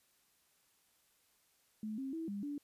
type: tone with pitch steps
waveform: sine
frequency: 215.4 / 268 / 325.7 / 201.8 / 289 Hz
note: A3 / C4 / E4 / G#3 / D4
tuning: -37 / +42 / -21 / -49 / -28 cents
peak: -38 dBFS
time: 1.83-2.58 s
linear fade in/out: 2 ms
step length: 150 ms
effects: white hiss -73 dBFS RMS until 2.63 s + resampled to 32000 Hz